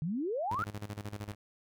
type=exponential sweep; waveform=sine; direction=up; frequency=146.1 to 1454 Hz; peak=-31 dBFS; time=0.02-0.64 s; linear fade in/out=0 ms
type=tone with tremolo; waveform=sawtooth; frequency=103.4 Hz; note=G#2; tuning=7 cents flat; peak=-33 dBFS; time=0.51-1.35 s; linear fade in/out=5 ms; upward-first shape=square; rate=13 Hz; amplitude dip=80%
type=clicks; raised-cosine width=0.5 ms; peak=-38 dBFS; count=2; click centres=1.282 / 1.335 s
effects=none